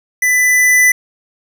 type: tone with level ramp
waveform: square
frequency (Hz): 1995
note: B6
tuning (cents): +17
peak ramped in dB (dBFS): -11 to -7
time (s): 0.22-0.92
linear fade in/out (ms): 5
effects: none